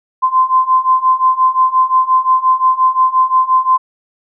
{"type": "beating tone pair", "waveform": "sine", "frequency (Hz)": [1032, 1037.7], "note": ["C6", "C6"], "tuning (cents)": [-24, -15], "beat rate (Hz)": 5.7, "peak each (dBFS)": [-13, -11], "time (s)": [0.22, 3.78], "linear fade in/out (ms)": 20, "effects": []}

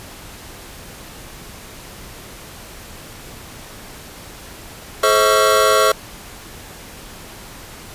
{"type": "tone cluster", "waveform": "square", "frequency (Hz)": [428.5, 528, 642, 1120, 1367], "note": ["A4", "C5", "E5", "C#6", "F6"], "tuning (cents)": [-46, 16, -46, 18, -37], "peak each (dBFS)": -19, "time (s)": [5.03, 5.92], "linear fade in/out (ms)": 5, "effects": ["pink hiss -37 dBFS RMS until 7.94 s", "resampled to 32000 Hz"]}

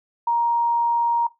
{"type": "tone", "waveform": "sine", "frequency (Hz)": 939, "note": "A#5", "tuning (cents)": 12, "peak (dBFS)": -17, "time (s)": [0.27, 1.27], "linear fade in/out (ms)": 5, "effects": ["noise-tail reverb RT60 0.2 s tail -19 dB re dry"]}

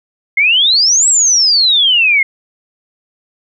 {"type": "exponential two-way sweep", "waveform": "sine", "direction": "up then down", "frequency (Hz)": [2100, 7890, 2100], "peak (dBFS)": -7, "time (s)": [0.37, 2.23], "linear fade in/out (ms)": 5, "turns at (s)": 1.08, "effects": []}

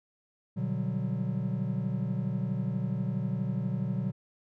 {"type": "chord", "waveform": "triangle", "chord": "G major seventh", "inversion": "first", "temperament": "just", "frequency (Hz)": [122.5, 147, 183.75, 196], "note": ["B2", "D3", "F#3", "G3"], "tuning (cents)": [-14, 2, -12, 0], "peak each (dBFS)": [-31, -33, -31, -35], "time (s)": [0.56, 4.12], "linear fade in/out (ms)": 20, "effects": []}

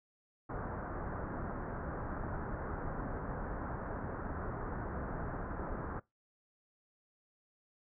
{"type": "low-pass noise", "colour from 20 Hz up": "pink", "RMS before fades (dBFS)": -40, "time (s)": [0.49, 6], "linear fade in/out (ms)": 10, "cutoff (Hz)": 1600, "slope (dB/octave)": 48, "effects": ["noise-tail reverb RT60 0.2 s tail -22 dB re dry"]}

